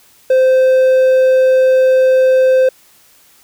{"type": "tone", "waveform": "triangle", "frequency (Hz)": 519, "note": "C5", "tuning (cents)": -14, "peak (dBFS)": -5, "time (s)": [0.3, 2.69], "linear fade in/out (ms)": 5, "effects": ["white hiss -48 dBFS RMS until 3.43 s"]}